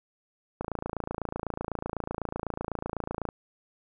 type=click train; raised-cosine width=1 ms; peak=-17 dBFS; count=76; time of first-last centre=0.61-3.289 s; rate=28 Hz; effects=none